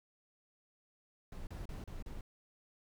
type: noise bursts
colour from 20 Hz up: brown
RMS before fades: -44 dBFS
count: 5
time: 1.32-2.21 s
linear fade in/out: 2 ms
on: 150 ms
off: 35 ms
effects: none